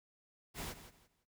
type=noise with echo; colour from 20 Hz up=pink; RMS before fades=-43 dBFS; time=0.54-0.75 s; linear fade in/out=50 ms; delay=170 ms; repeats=3; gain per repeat=-12 dB; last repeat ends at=1.26 s; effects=noise-tail reverb RT60 0.2 s tail -18 dB re dry